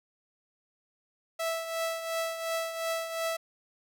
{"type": "tone with tremolo", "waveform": "sawtooth", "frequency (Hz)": 657, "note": "E5", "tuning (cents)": -6, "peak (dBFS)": -24, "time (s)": [1.39, 3.37], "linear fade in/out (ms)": 10, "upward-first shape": "triangle", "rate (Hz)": 2.8, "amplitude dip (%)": 65, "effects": []}